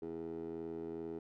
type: tone with band-pass filter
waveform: 15% pulse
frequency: 82.41 Hz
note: E2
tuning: in tune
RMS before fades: -43 dBFS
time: 0.02-1.19 s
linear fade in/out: 5 ms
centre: 400 Hz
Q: 4.9
effects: none